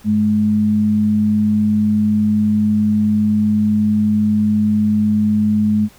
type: tone pair together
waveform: sine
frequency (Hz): 100 / 211.9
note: G2 / G#3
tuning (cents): +35 / +35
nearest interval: octave + minor second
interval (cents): 1300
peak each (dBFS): -23 / -12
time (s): 0.04-5.89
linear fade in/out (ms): 50
effects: pink hiss -47 dBFS RMS until 5.98 s